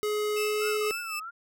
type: tone with pitch glide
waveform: square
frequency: 421.3 to 424 Hz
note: G#4 to G#4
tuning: +25 to +36 cents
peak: -27 dBFS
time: 0.03-0.91 s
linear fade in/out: 0 ms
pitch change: +11 cents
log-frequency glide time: 0.33-0.64 s
type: tone with tremolo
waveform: sawtooth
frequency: 2637 Hz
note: E7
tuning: in tune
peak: -28 dBFS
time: 0.36-1.2 s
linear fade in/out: 10 ms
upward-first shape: sine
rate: 4 Hz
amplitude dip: 55%
type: tone with vibrato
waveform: sine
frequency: 1318.5 Hz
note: E6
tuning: in tune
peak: -36 dBFS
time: 0.6-1.31 s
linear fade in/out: 20 ms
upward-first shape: triangle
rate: 3.1 Hz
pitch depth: 170 cents each way
effects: none